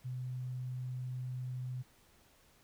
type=tone; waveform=sine; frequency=126.7 Hz; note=B2; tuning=45 cents sharp; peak=-37 dBFS; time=0.04-1.83 s; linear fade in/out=20 ms; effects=pink hiss -66 dBFS RMS until 2.63 s